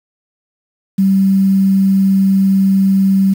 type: tone with quantisation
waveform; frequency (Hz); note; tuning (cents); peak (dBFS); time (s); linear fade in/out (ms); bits
sine; 193.5; G3; -22; -8; 0.98-3.34; 10; 6
effects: none